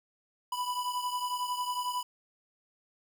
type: beating tone pair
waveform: square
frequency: 987.8 / 998.8 Hz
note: B5 / B5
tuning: 0 / +19 cents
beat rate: 11 Hz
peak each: -33 / -38 dBFS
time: 0.52-2.03 s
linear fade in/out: 5 ms
effects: none